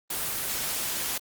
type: noise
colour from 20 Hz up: white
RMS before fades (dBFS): -30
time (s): 0.1-1.18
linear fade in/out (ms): 5
effects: Opus 24 kbps